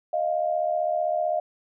sine tone pair together, 622.3 / 697.9 Hz, D#5 / F5, 0 / -1 cents, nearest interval major second, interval 199 cents, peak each -25 dBFS, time 0.13-1.4 s, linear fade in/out 5 ms, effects none

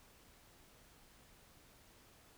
silence, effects pink hiss -64 dBFS RMS until 2.37 s

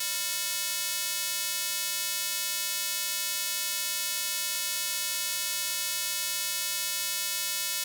square tone with high-pass filter, 198.7 Hz, G3, 24 cents sharp, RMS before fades -31 dBFS, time 0-7.84 s, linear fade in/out 5 ms, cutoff 3900 Hz, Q 0.58, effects none

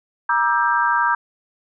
sine chord, E half-diminished seventh, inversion second, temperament just, 949.3 / 1186.7 / 1318.5 / 1582.2 Hz, Bb5 / D6 / E6 / G6, +31 / +18 / 0 / +16 cents, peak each -19 / -22 / -24 / -20 dBFS, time 0.29-1.15 s, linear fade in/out 5 ms, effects none

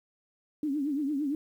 sine tone with vibrato, 287.6 Hz, D4, 36 cents flat, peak -27 dBFS, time 0.63-1.35 s, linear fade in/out 2 ms, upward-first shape triangle, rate 8.8 Hz, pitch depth 150 cents each way, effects 10-bit

